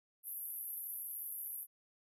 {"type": "band-pass noise", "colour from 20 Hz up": "white", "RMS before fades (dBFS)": -44, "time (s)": [0.23, 1.67], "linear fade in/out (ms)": 50, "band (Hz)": [11000, 13000], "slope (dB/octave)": 96, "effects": []}